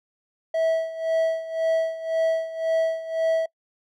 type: tone with tremolo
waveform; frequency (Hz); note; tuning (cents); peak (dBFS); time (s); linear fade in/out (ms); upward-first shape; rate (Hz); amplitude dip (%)
triangle; 650; E5; -24; -16; 0.54-3.46; 5; sine; 1.9; 80
effects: noise-tail reverb RT60 0.1 s tail -24 dB re dry